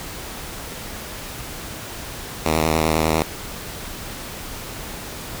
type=tone with vibrato; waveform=5% pulse; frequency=79.3 Hz; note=D#2; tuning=33 cents sharp; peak=-6 dBFS; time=2.45-3.23 s; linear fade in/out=10 ms; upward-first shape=sine; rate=10 Hz; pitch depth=37 cents each way; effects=pink hiss -33 dBFS RMS until 5.4 s